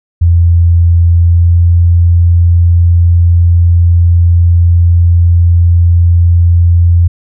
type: tone with pitch glide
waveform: sine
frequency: 85.1 to 85.94 Hz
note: F2 to F2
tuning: -44 to -27 cents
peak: -3 dBFS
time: 0.21-7.08 s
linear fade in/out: 10 ms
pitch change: +17 cents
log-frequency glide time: 1.07-1.64 s
effects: none